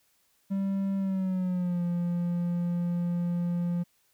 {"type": "tone with pitch glide", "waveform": "triangle", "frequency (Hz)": [195.2, 173.9], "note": ["G3", "F3"], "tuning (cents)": [-7, -7], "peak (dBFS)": -24, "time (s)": [0.5, 3.84], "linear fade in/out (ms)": 20, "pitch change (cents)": -200, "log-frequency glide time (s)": [0.97, 1.83], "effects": ["white hiss -69 dBFS RMS until 4.13 s"]}